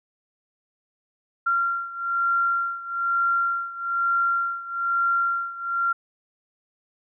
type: beating tone pair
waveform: sine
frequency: 1378 / 1379.1 Hz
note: F6 / F6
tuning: -24 / -22 cents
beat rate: 1.1 Hz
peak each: -23 / -26 dBFS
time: 1.46-5.93 s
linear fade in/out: 10 ms
effects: none